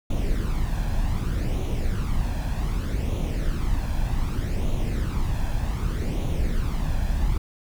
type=noise with flanger; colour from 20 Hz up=brown; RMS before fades=-24 dBFS; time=0.1-7.38 s; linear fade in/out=5 ms; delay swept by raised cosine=0.3 to 1.22 ms; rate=0.65 Hz; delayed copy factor=+0.55; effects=none